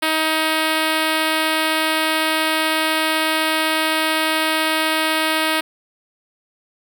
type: tone with notch filter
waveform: 5% pulse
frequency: 315.9 Hz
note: D#4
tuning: 26 cents sharp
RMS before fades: -19 dBFS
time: 0.02-5.61 s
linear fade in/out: 10 ms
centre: 7000 Hz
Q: 1.4
effects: none